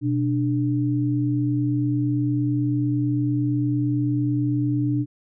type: tone pair together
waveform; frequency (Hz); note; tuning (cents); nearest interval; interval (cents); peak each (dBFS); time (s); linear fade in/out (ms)
sine; 124.12 / 295.2; B2 / D4; +9 / +9; octave + minor third; 1500; -22; 0.01-5.06; 50
effects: none